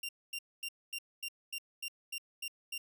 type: tone bursts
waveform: sawtooth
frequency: 2779 Hz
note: F7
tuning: 9 cents flat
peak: -34 dBFS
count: 10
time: 0.03-2.78 s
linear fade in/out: 5 ms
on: 59 ms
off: 240 ms
effects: none